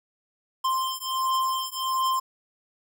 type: beating tone pair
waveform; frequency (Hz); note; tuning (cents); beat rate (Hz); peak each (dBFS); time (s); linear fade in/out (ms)
square; 1046.5 / 1047.9; C6 / C6; 0 / +2; 1.4; -28; 0.64-2.2; 10
effects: none